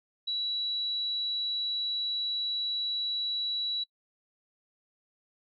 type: tone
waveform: sine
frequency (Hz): 3920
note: B7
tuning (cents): -14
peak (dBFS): -29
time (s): 0.27-3.84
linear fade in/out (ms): 10
effects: noise-tail reverb RT60 0.1 s tail -22 dB re dry